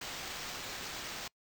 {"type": "noise with sample-and-hold", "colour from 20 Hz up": "white", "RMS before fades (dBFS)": -42, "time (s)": [0.01, 1.28], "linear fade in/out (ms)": 5, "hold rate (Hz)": 11025, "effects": ["noise-tail reverb RT60 0.1 s tail -25 dB re dry"]}